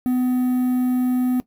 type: tone with quantisation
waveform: triangle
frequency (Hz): 251.4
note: B3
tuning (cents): +31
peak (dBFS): -15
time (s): 0.06-1.4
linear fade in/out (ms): 0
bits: 7
effects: noise-tail reverb RT60 0.1 s tail -17 dB re dry